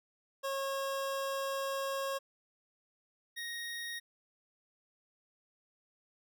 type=tone pair in turn; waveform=25% pulse; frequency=545 / 1870.6 Hz; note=C#5 / A#6; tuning=-29 / +6 cents; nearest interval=octave + major sixth; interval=2135 cents; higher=second; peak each=-30 / -35 dBFS; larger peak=first; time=0.43-2.19 / 3.36-4 s; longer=first; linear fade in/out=20 ms; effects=none